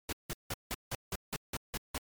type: noise bursts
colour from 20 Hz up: pink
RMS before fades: -36 dBFS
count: 10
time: 0.09-1.98 s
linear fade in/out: 2 ms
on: 36 ms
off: 170 ms
effects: MP3 96 kbps